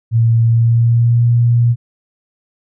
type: tone with pitch glide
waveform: sine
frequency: 115 to 118.92 Hz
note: A#2 to A#2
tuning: -23 to +35 cents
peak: -8 dBFS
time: 0.11-1.76 s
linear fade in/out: 50 ms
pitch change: +58 cents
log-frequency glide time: 0.43-1.25 s
effects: none